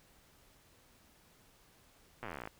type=slowing click train; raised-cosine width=0.5 ms; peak=-27 dBFS; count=20; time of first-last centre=2.23-2.474 s; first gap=8 ms; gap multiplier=1.05; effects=pink hiss -65 dBFS RMS until 2.59 s